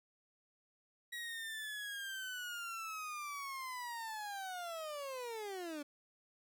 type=linear sweep; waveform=30% pulse; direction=down; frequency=1917 to 282.8 Hz; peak=-39 dBFS; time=1.12-5.83 s; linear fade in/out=10 ms; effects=none